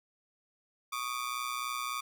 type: ring-modulated tone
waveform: sawtooth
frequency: 1174.7 Hz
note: D6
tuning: in tune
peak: -27 dBFS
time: 0.92-2.01 s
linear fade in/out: 10 ms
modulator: 61.7 Hz
effects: none